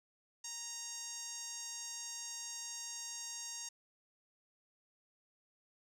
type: tone with band-pass filter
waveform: sawtooth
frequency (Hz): 932.3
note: A#5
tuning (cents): 0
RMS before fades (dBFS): -45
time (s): 0.44-3.69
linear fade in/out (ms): 5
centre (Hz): 6500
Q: 4.2
effects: none